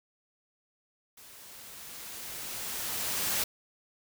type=noise with level ramp; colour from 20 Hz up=white; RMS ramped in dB=-52 to -29 dBFS; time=1.17-3.44 s; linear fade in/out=5 ms; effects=none